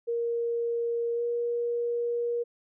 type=tone with pitch glide; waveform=sine; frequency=468.6 to 474.6 Hz; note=A#4 to A#4; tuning=+9 to +31 cents; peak=-26 dBFS; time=0.07-2.44 s; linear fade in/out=20 ms; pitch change=+22 cents; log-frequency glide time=1.14-1.22 s; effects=none